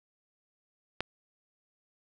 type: click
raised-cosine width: 0.3 ms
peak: -14 dBFS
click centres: 1.006 s
effects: none